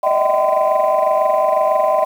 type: tone cluster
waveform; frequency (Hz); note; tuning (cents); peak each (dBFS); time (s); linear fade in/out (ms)
sine; 602 / 624 / 650 / 766 / 1022; D5 / D#5 / E5 / G5 / C6; +43 / +5 / -24 / -40 / -41; -18; 0.03-2.05; 10
effects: tanh soft clip ceiling -6 dBFS + 7-bit